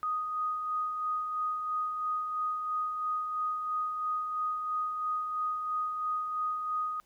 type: tone with tremolo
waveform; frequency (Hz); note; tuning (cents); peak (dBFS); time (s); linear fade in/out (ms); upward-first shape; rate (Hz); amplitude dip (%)
sine; 1244.5; D#6; 0; -28; 0.03-7; 0; sine; 3; 40
effects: pink hiss -68 dBFS RMS until 7.05 s